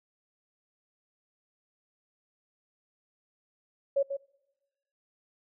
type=tone with echo; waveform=sine; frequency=554.4 Hz; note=C#5; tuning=in tune; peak=-22 dBFS; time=3.96-4.03 s; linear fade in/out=10 ms; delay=140 ms; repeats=1; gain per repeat=-8 dB; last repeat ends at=4.17 s; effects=noise-tail reverb RT60 1.0 s tail -24 dB re dry